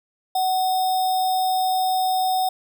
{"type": "tone with sample-and-hold", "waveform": "sine", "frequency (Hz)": 747, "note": "F#5", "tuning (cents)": 16, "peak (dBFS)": -18, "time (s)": [0.35, 2.49], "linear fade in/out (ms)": 5, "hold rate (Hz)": 4410, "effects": []}